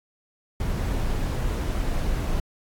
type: noise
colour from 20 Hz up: brown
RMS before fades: -25 dBFS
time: 0.6-2.4 s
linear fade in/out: 2 ms
effects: AAC 64 kbps